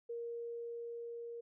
sine tone with level ramp, 468.9 Hz, A#4, 10 cents sharp, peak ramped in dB -39 to -43 dBFS, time 0.09-1.41 s, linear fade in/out 10 ms, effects none

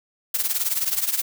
blue noise with tremolo, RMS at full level -20 dBFS, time 0.34-1.22 s, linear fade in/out 5 ms, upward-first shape triangle, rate 19 Hz, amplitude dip 85%, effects none

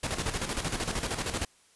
pink noise with tremolo, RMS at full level -30 dBFS, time 0.03-1.45 s, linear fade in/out 5 ms, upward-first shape square, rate 13 Hz, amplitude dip 60%, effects white hiss -62 dBFS RMS until 1.75 s + resampled to 24000 Hz

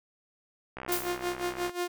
click train, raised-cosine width 0.5 ms, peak -23 dBFS, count 60, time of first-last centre 0.77-1.695 s, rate 63.8 Hz
sawtooth tone with tremolo, 353.6 Hz, F4, 22 cents sharp, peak -24 dBFS, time 0.88-1.88 s, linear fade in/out 10 ms, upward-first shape sine, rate 5.6 Hz, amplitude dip 85%
blue noise with exponential decay, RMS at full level -28 dBFS, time 0.92-1.26 s, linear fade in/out 1 ms, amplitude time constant 72 ms
effects none

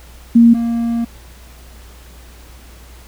sine / triangle tone pair in turn, 233.1 / 233.1 Hz, A#3 / A#3, 0 / 0 cents, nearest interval unison, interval 0 cents, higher neither, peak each -4 / -13 dBFS, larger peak first, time 0.35-0.54 / 0.54-1.05 s, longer second, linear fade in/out 10 ms, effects added 60 Hz sine -38 dBFS peak until 3.07 s + pink hiss -44 dBFS RMS until 3.07 s

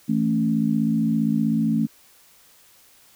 sine chord, A major, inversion second, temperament equal with one note detuned, 164.81 / 221.8 / 277.2 Hz, E3 / A3 / C#4, 0 / +14 / 0 cents, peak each -25 / -20 / -25 dBFS, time 0.08-1.87 s, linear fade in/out 20 ms, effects white hiss -54 dBFS RMS until 3.15 s

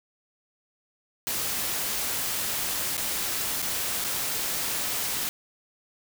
white noise with dropouts, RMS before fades -29 dBFS, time 1.27-5.29 s, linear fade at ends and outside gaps 0 ms, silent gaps 2.969-2.978 / 3.619-3.625 / 4.041-4.046 s, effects none

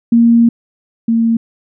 sine tone pair in turn, 233.1 / 228.7 Hz, A#3 / A#3, 0 / -33 cents, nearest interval unison, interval 33 cents, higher first, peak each -5 / -9 dBFS, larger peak first, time 0.12-0.49 / 1.08-1.37 s, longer first, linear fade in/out 5 ms, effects none

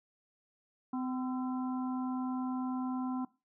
harmonic tone with a mistuned harmonic, 255.6 Hz, C4, 40 cents flat, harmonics 1 / 3 / 4 / 5, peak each -33 / -43 / -44 / -51 dBFS, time 0.93-3.25 s, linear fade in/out 5 ms, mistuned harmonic 5, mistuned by +80 cents, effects noise-tail reverb RT60 0.3 s tail -21 dB re dry

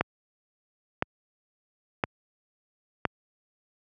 click train, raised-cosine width 0.5 ms, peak -8 dBFS, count 4, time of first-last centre 0.01-3.053 s, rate 0.986 Hz, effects high-pass 80 Hz 12 dB/octave

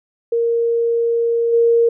sine tone with level steps, 465.7 Hz, A#4, 2 cents flat, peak -14 / -10 dBFS, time 0.32-1.89 s, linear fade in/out 5 ms, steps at 1.52 s, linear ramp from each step 20 ms, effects none

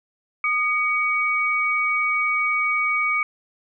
sine tone pair together, 1229.7 / 2254 Hz, D#6 / C#7, -21 / +28 cents, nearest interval minor seventh, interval 1049 cents, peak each -24 / -20 dBFS, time 0.44-3.23 s, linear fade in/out 2 ms, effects none

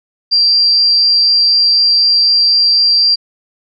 sine tone with amplitude modulation, 4726 Hz, D8, 10 cents sharp, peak -5 dBFS, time 0.31-3.16 s, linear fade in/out 20 ms, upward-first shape sine, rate 180 Hz, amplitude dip 45%, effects none

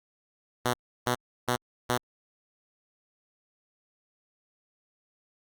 5% pulse tone bursts, 123 Hz, B2, 7 cents flat, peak -13 dBFS, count 4, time 0.65-1.976 s, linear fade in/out 5 ms, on 84 ms, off 330 ms, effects Opus 48 kbps

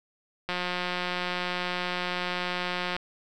click train, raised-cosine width 0.3 ms, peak -14 dBFS, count 444, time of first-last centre 0.49-2.965 s, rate 179 Hz, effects none

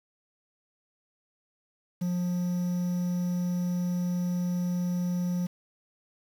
triangle tone with quantisation, 177.7 Hz, F3, 30 cents sharp, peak -24 dBFS, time 2.01-5.47 s, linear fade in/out 10 ms, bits 8, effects none

